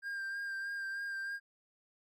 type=tone with vibrato; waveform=triangle; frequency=1596 Hz; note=G6; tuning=31 cents sharp; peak=-35 dBFS; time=0.02-1.4 s; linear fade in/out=50 ms; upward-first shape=sine; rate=3.2 Hz; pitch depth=23 cents each way; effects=Opus 48 kbps